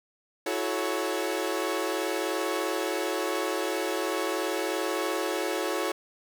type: chord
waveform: sawtooth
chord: F# minor seventh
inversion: third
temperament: equal with one note detuned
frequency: 329.6 / 370 / 432.9 / 554.4 Hz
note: E4 / F#4 / A4 / C#5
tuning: 0 / 0 / -28 / 0 cents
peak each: -29 dBFS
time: 0.46-5.92 s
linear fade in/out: 5 ms
effects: none